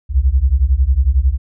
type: beating tone pair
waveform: sine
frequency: 60.6 / 71.6 Hz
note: B1 / D2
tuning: -32 / -43 cents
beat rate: 11 Hz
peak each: -13 dBFS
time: 0.09-1.38 s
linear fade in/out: 50 ms
effects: none